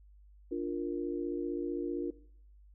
sine chord, Bb major, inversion first, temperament equal, 293.7 / 349.2 / 466.2 Hz, D4 / F4 / Bb4, 0 / 0 / 0 cents, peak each -36 / -35 / -40 dBFS, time 0.51-2.11 s, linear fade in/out 10 ms, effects noise-tail reverb RT60 0.6 s tail -19 dB re dry + added 50 Hz sine -55 dBFS peak until 2.74 s

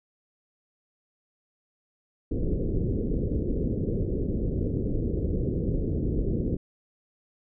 pink low-pass noise, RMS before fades -27 dBFS, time 2.31-6.57 s, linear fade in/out 5 ms, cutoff 480 Hz, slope 48 dB/octave, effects none

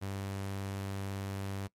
sawtooth tone, 98 Hz, G2, in tune, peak -32 dBFS, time 0.01-1.68 s, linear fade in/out 20 ms, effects noise-tail reverb RT60 0.1 s tail -20 dB re dry + MP3 64 kbps

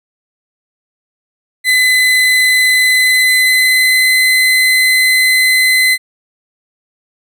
35% pulse tone with pitch glide, 2019 to 2035 Hz, B6 to C7, +38 to -49 cents, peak -6 dBFS, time 1.64-5.98 s, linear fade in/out 50 ms, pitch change +13 cents, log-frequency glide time 2.87-4.14 s, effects none

